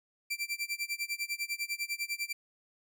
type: tone with tremolo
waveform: sawtooth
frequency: 2349 Hz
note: D7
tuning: in tune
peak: -27 dBFS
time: 0.3-2.33 s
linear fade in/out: 10 ms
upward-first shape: sine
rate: 10 Hz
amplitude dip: 95%
effects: none

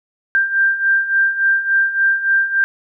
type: beating tone pair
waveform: sine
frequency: 1580 / 1583.5 Hz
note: G6 / G6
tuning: +13 / +17 cents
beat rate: 3.5 Hz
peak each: -19 / -14 dBFS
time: 0.35-2.64 s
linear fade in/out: 0 ms
effects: none

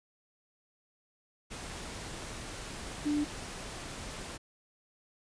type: tone in noise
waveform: sine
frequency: 295 Hz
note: D4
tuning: 8 cents sharp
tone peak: -27 dBFS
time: 3.05-3.25 s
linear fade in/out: 20 ms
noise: pink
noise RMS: -42 dBFS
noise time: 1.5-4.38 s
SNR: +12 dB
effects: resampled to 22050 Hz

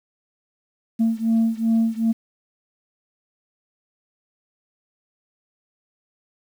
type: beating tone pair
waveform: sine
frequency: 225.1 / 227.7 Hz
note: A3 / A#3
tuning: +40 / -40 cents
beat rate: 2.6 Hz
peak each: -18 / -19 dBFS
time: 0.99-2.13 s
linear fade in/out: 20 ms
effects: tanh soft clip ceiling -13 dBFS + 8-bit

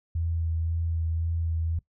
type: tone with vibrato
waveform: sine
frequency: 82.41 Hz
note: E2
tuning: in tune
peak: -25 dBFS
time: 0.15-1.79 s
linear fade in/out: 5 ms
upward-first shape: sine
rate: 1.9 Hz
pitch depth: 18 cents each way
effects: noise-tail reverb RT60 0.1 s tail -19 dB re dry

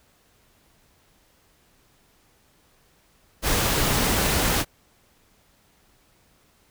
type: noise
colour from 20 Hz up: pink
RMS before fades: -22 dBFS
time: 3.42-4.65 s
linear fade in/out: 50 ms
effects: pink hiss -61 dBFS RMS until 6.7 s

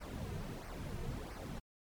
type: noise with flanger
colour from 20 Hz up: brown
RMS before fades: -43 dBFS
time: 0-1.6 s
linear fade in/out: 20 ms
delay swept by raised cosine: 0.27 to 3.67 ms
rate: 1.5 Hz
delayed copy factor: -0.7
effects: MP3 96 kbps

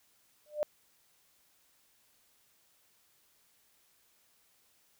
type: tone with exponential growth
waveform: sine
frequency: 599 Hz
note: D5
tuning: 34 cents sharp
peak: -24 dBFS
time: 0.46-0.63 s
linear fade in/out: 0 ms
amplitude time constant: 36 ms
effects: white hiss -69 dBFS RMS until 4.99 s

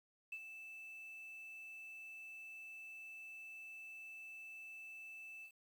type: tone with ADSR envelope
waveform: sine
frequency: 2637 Hz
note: E7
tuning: in tune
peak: -40 dBFS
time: 0.32-5.52 s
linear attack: 6 ms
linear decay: 58 ms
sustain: -9 dB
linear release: 83 ms
effects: tanh soft clip ceiling -39 dBFS + 11-bit

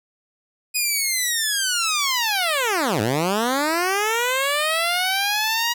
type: linear two-way sweep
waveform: 10% pulse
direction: down then up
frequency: 2500 to 100 to 960 Hz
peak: -11 dBFS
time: 0.74-5.74 s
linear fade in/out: 20 ms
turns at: 3.01 s
effects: none

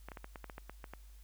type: clicks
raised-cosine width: 0.5 ms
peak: -30 dBFS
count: 11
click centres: 0.086 / 0.118 / 0.172 / 0.244 / 0.358 / 0.443 / 0.498 / 0.581 / 0.696 / 0.842 / 0.936 s
effects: added 50 Hz sine -52 dBFS peak until 1.23 s + white hiss -67 dBFS RMS until 1.23 s

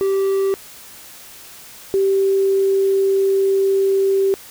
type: tone pair in turn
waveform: triangle / sine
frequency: 389.3 / 389.3 Hz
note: G4 / G4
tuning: -12 / -12 cents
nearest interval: unison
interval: 0 cents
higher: neither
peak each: -13 dBFS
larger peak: neither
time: 0.01-0.54 / 1.94-4.34 s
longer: second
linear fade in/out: 0 ms
effects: white hiss -40 dBFS RMS until 4.5 s

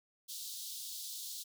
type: high-pass noise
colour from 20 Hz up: pink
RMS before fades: -44 dBFS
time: 0.28-1.44 s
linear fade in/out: 20 ms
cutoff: 3500 Hz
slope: 48 dB/octave
effects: none

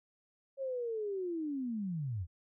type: linear sweep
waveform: sine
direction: down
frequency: 550 to 77.78 Hz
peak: -34 dBFS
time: 0.57-2.27 s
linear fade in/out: 50 ms
effects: none

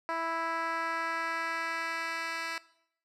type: tone with band-pass filter sweep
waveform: 10% pulse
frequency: 329.6 Hz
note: E4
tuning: in tune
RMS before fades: -34 dBFS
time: 0.09-2.58 s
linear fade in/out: 0 ms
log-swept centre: 980 to 3000 Hz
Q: 1
effects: noise-tail reverb RT60 0.7 s tail -19 dB re dry

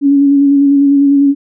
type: tone with vibrato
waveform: sine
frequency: 280.7 Hz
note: C#4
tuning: 22 cents sharp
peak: -5 dBFS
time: 0.01-1.35 s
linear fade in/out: 50 ms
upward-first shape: square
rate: 10 Hz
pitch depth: 17 cents each way
effects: none

